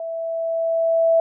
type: tone with level ramp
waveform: sine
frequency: 659.3 Hz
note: E5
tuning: in tune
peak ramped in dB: -26 to -12 dBFS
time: 0-1.2 s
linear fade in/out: 2 ms
effects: none